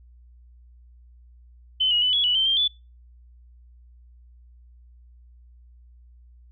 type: tone with pitch steps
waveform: sine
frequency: 3047 / 2898 / 2997 / 3367 / 2954 / 3113 / 3177 / 3466 Hz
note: G7 / F#7 / F#7 / G#7 / F#7 / G7 / G7 / A7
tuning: -50 / -37 / +22 / +23 / -3 / -13 / +23 / -27 cents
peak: -18 dBFS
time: 1.8-2.68 s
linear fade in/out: 10 ms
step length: 110 ms
effects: noise-tail reverb RT60 0.3 s tail -26 dB re dry + added 60 Hz sine -48 dBFS peak until 6.51 s